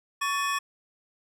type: tone cluster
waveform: square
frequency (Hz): 1120 / 1766 / 2510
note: C#6 / A6 / D#7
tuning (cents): +18 / +6 / +15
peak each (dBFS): -28 / -33 / -34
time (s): 0.21-0.59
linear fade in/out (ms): 10
effects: low-pass 12000 Hz 12 dB/octave